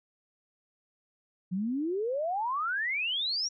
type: exponential sweep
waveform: sine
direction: up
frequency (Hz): 174.61 to 5840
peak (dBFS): -28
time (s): 1.51-3.49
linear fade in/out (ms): 20
effects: none